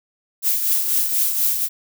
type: noise with tremolo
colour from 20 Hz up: violet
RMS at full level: -17 dBFS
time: 0.42-1.69 s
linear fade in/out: 50 ms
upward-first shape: triangle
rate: 4.1 Hz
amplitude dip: 55%
effects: none